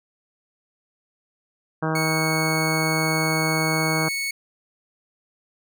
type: harmonic tone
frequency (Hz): 158.6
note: D#3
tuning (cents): +33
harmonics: 1 / 2 / 3 / 4 / 5 / 6 / 7 / 8 / 9 / 10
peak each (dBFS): -25 / -28 / -30 / -31 / -32 / -33 / -33 / -34 / -35 / -35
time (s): 1.82-4.09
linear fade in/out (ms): 10
type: tone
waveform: sawtooth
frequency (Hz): 2212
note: C#7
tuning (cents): -4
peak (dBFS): -21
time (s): 1.95-4.31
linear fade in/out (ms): 5
effects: none